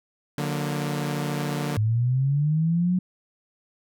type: chord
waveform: sawtooth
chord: D augmented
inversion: none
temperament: equal with one note detuned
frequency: 146.83 / 180.98 / 233.1 Hz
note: D3 / F#3 / A#3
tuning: 0 / -38 / 0 cents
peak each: -23 / -29 / -29 dBFS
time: 0.38-1.77 s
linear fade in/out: 2 ms
type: linear sweep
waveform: sine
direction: up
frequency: 104.1 to 185 Hz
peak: -19 dBFS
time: 1.77-2.99 s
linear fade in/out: 5 ms
effects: none